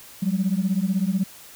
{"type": "beating tone pair", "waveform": "sine", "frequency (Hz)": [183, 199], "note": ["F#3", "G3"], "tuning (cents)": [-19, 26], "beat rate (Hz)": 16, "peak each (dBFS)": -22, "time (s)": [0.22, 1.24], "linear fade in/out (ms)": 10, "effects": ["tanh soft clip ceiling -13 dBFS", "white hiss -45 dBFS RMS until 1.55 s"]}